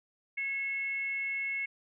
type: tone with frequency modulation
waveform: sine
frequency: 2182 Hz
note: C#7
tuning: 28 cents flat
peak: -31 dBFS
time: 0.37-1.66 s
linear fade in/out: 10 ms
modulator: 507 Hz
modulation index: 0.32
effects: none